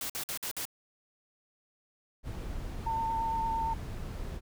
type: noise bursts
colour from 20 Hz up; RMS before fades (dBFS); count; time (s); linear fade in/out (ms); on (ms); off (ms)
white; -36; 5; 0.01-0.653; 2; 87; 52
type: noise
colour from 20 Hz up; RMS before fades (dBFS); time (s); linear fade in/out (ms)
brown; -38; 2.23-4.41; 50
type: tone with vibrato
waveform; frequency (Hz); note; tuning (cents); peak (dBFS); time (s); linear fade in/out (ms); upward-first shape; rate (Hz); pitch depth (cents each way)
sine; 903; A5; +45; -29; 2.86-3.74; 10; sine; 8.7; 15
effects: none